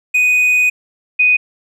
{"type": "tone pair in turn", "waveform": ["triangle", "sine"], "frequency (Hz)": [2489, 2489], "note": ["D#7", "D#7"], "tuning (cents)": [0, 0], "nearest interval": "unison", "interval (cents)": 0, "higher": "neither", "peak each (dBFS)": -8, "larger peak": "neither", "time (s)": [[0.14, 0.7], [1.19, 1.37]], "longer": "first", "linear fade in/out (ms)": 10, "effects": []}